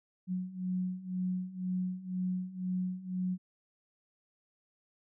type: beating tone pair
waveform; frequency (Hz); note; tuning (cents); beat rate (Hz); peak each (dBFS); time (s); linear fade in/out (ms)
sine; 182.2 / 184.2; F#3 / F#3; -26 / -7; 2; -37 / -34; 0.27-3.38; 50
effects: none